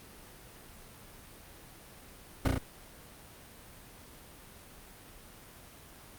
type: noise with echo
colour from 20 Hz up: brown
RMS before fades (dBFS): -22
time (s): 2.45-2.48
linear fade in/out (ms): 5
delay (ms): 34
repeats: 3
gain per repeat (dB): -2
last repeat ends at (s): 2.582
effects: pink hiss -52 dBFS RMS until 6.18 s + Opus 32 kbps